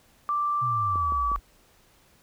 sine tone with pitch glide, 1174.7 to 1148.5 Hz, D6 to D6, 0 to -39 cents, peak -23 dBFS, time 0.29-1.36 s, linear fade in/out 0 ms, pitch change -39 cents, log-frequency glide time 0.86-1.06 s
sine linear sweep, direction down, 129.8 to 41.77 Hz, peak -31 dBFS, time 0.61-1.4 s, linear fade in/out 20 ms
clicks, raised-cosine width 2 ms, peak -27 dBFS, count 3, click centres 0.957 / 1.122 / 1.317 s
effects pink hiss -60 dBFS RMS until 2.22 s

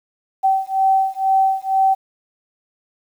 sine beating tone pair, 769 / 771.1 Hz, G5 / G5, -33 / -29 cents, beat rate 2.1 Hz, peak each -17 dBFS, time 0.43-1.95 s, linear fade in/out 20 ms, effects 8-bit

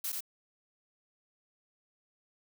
blue noise with echo, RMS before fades -35 dBFS, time 0.04-0.12 s, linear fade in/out 5 ms, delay 86 ms, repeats 1, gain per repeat -2 dB, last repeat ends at 0.206 s, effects none

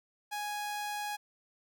sawtooth tone, 830.6 Hz, G#5, in tune, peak -31 dBFS, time 0.31-1.17 s, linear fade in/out 20 ms, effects none

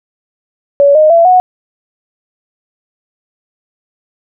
sine tone with pitch steps, 566 / 617.2 / 673.1 / 734 Hz, C#5 / D#5 / E5 / F#5, +36 / -14 / +36 / -14 cents, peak -3 dBFS, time 0.8-1.4 s, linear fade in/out 0 ms, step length 150 ms, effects none

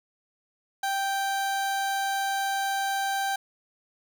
30% pulse tone, 784 Hz, G5, in tune, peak -23 dBFS, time 0.83-3.36 s, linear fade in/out 5 ms, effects none

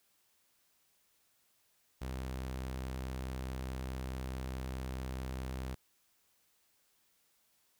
sawtooth tone, 64.7 Hz, C2, 19 cents flat, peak -34 dBFS, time 2.01-5.75 s, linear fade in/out 10 ms, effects white hiss -73 dBFS RMS until 7.79 s

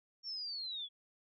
sine linear sweep, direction down, 5530 to 3322 Hz, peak -39 dBFS, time 0.23-0.89 s, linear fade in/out 50 ms, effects none

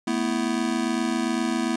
square chord, A suspended second, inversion none, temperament just, 220 / 247.5 / 330 Hz, A3 / B3 / E4, 0 / +4 / +2 cents, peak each -29 / -27 / -28 dBFS, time 0.07-1.76 s, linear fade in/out 5 ms, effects resampled to 22050 Hz

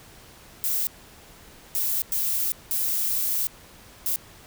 violet noise bursts at uneven times, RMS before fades -25 dBFS, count 5, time 0.64-0.87 / 1.75-2.02 / 2.12-2.52 / 2.71-3.47 / 4.06-4.16 s, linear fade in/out 0 ms, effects pink hiss -49 dBFS RMS until 4.46 s

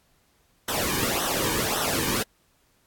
pink noise with flanger, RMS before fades -26 dBFS, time 0.68-2.23 s, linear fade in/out 5 ms, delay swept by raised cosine 0.42 to 1.52 ms, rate 1.8 Hz, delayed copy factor -0.85, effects pink hiss -65 dBFS RMS until 2.86 s + AAC 64 kbps

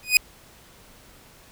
sawtooth tone with exponential growth, 2489 Hz, D#7, in tune, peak -6 dBFS, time 0.03-0.17 s, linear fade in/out 1 ms, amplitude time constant 30 ms, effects pink hiss -51 dBFS RMS until 1.51 s

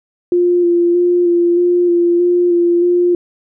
sine tone with vibrato, 349.2 Hz, F4, in tune, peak -9 dBFS, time 0.32-3.15 s, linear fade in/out 2 ms, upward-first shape square, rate 1.6 Hz, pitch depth 17 cents each way, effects none

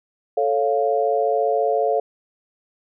sine chord, A augmented, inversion none, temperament equal, 440 / 554.4 / 698.5 Hz, A4 / C#5 / E#5, 0 / 0 / 0 cents, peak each -21 / -22 / -21 dBFS, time 0.37-2 s, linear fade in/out 5 ms, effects none

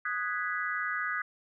sine chord, G# minor seventh, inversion second, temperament equal, 1244.5 / 1480 / 1661.2 / 1975.5 Hz, D#6 / F#6 / G#6 / B6, 0 / 0 / 0 / 0 cents, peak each -35 / -35 / -35 / -37 dBFS, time 0.05-1.22 s, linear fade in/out 5 ms, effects none

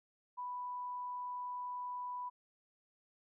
sine tone, 989 Hz, B5, 2 cents sharp, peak -39 dBFS, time 0.37-2.3 s, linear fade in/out 20 ms, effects none

